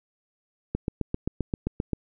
click train, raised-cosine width 3 ms, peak -13 dBFS, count 10, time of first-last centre 0.75-1.933 s, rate 7.61 Hz, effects none

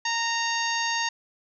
harmonic tone, 925 Hz, A#5, 14 cents flat, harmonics 1 / 2 / 3 / 4 / 5 / 6 / 7, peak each -29 / -29 / -33 / -35 / -33 / -37 / -34 dBFS, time 0.05-1.09 s, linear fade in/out 5 ms, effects none

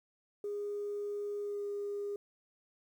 sine tone with pitch glide, 410.5 to 407 Hz, G#4 to G#4, -20 to -35 cents, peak -34 dBFS, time 0.44-2.16 s, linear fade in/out 2 ms, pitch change -15 cents, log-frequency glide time 1.41-1.66 s, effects tanh soft clip ceiling -31 dBFS + 11-bit

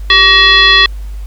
sine tone with frequency modulation, 2637 Hz, E7, in tune, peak -3 dBFS, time 0.1-0.86 s, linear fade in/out 2 ms, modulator 748 Hz, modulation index 1.9, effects added 50 Hz sine -20 dBFS peak until 1.26 s + pink hiss -44 dBFS RMS until 1.26 s

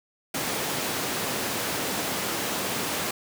pink high-pass noise, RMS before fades -29 dBFS, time 0.34-3.11 s, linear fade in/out 5 ms, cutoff 190 Hz, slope 12 dB/octave, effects none

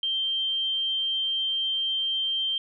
sine tone, 3148 Hz, G7, 7 cents sharp, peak -24 dBFS, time 0.03-2.58 s, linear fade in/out 2 ms, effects none

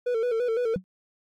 triangle tone with vibrato, 470 Hz, A#4, 14 cents sharp, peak -21 dBFS, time 0.06-0.76 s, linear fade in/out 10 ms, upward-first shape square, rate 5.9 Hz, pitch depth 77 cents each way
sine tone with exponential decay, 185.3 Hz, F#3, 3 cents sharp, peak -22 dBFS, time 0.76-0.84 s, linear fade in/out 0 ms, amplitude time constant 17 ms
effects AAC 48 kbps

